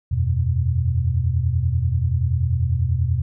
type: chord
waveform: sine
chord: E suspended second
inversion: none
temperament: just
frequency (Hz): 82.41 / 92.71 / 123.61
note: E2 / F#2 / B2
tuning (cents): 0 / +4 / +2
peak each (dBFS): -21 / -23 / -21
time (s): 0.11-3.22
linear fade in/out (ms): 10
effects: none